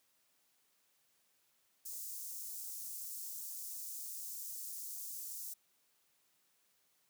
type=high-pass noise; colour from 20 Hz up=white; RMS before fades=-45 dBFS; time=1.85-5.54 s; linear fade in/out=10 ms; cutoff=6000 Hz; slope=24 dB/octave; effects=white hiss -75 dBFS RMS until 7.09 s + high-pass 100 Hz 12 dB/octave